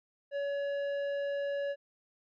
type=tone with tanh clipping; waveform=sine; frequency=565 Hz; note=C#5; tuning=33 cents sharp; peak=-33 dBFS; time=0.31-1.76 s; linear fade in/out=50 ms; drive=10 dB; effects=none